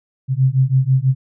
sine beating tone pair, 128.8 / 134.9 Hz, C3 / C#3, -27 / -47 cents, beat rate 6.1 Hz, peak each -15 dBFS, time 0.28-1.15 s, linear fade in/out 50 ms, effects none

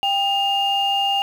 sine tone pair together, 792.2 / 2823 Hz, G5 / F7, +18 / +18 cents, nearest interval octave + minor seventh, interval 2200 cents, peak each -19 dBFS, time 0.03-1.22 s, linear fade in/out 0 ms, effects tanh soft clip ceiling -11 dBFS + 7-bit

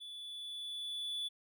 triangle tone with level ramp, 3455 Hz, A7, 32 cents flat, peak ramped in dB -44 to -34 dBFS, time 0-1.29 s, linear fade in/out 20 ms, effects none

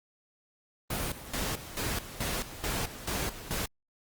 pink noise with tremolo, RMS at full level -32 dBFS, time 0.9-3.66 s, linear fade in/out 5 ms, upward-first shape square, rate 2.3 Hz, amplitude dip 75%, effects Opus 32 kbps

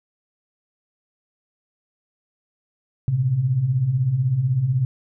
sine beating tone pair, 115.4 / 131.4 Hz, A#2 / C3, -17 / +8 cents, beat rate 16 Hz, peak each -25 / -18 dBFS, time 3.08-4.85 s, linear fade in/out 0 ms, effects none

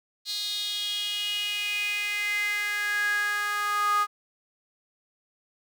sawtooth tone with high-pass filter sweep, 413.1 Hz, G#4, 9 cents flat, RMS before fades -28 dBFS, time 0.25-4.07 s, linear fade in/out 50 ms, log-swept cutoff 4100 to 1200 Hz, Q 7.4, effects none

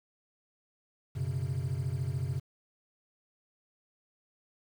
triangle chord, F# suspended fourth, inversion none, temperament equal with one note detuned, 92.5 / 124.76 / 138.59 Hz, F#2 / B2 / C#3, 0 / +18 / 0 cents, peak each -34 / -32 / -32 dBFS, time 1.15-2.4 s, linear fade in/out 20 ms, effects tanh soft clip ceiling -19 dBFS + 9-bit

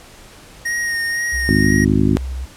square tone with vibrato, 1864.7 Hz, A#6, in tune, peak -19 dBFS, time 0.65-1.85 s, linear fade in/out 10 ms, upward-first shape sine, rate 2 Hz, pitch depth 21 cents each way
sine tone, 64.7 Hz, C2, 19 cents flat, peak -22 dBFS, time 1.32-2.46 s, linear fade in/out 20 ms
harmonic tone, 51.4 Hz, G#1, 17 cents flat, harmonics 2 / 3 / 4 / 5 / 6 / 7, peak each -19 / -20 / -18 / -17 / -21 / -23 dBFS, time 1.49-2.17 s, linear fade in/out 0 ms
effects pink hiss -42 dBFS RMS until 2.56 s + low-pass 11000 Hz 12 dB/octave

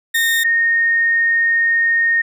35% pulse / sine tone pair in turn, 1839 / 1847.2 Hz, A#6 / A#6, -24 / -16 cents, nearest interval unison, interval 8 cents, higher second, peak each -12 dBFS, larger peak neither, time 0.14-0.44 / 0.44-2.22 s, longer second, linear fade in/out 10 ms, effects none

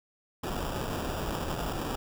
pink noise with sample-and-hold, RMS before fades -33 dBFS, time 0.43-1.96 s, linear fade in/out 10 ms, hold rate 2100 Hz, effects none

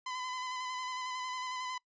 sawtooth tone with vibrato, 1013 Hz, B5, 44 cents sharp, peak -33 dBFS, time 0.06-1.78 s, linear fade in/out 5 ms, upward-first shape square, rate 11 Hz, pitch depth 20 cents each way, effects noise-tail reverb RT60 0.1 s tail -23 dB re dry + resampled to 16000 Hz

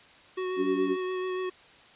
square tone with vibrato, 370 Hz, F#4, in tune, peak -30 dBFS, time 0.37-1.5 s, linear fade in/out 10 ms, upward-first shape sine, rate 7 Hz, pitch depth 14 cents each way
harmonic tone, 94.8 Hz, F#2, 43 cents sharp, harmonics 2 / 3 / 4, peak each -39 / -28 / -29 dBFS, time 0.56-0.97 s, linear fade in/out 50 ms
effects white hiss -54 dBFS RMS until 1.95 s + resampled to 8000 Hz

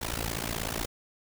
pink noise with amplitude modulation, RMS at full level -29 dBFS, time 0.01-0.86 s, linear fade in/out 10 ms, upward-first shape sine, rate 56.3 Hz, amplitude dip 95%, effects none

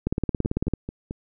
two click trains, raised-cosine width 3 ms, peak -18 / -10 dBFS, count 4 / 13, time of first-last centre 0.45-1.109 / 0.07-0.737 s, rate 4.55 / 18 Hz, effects none

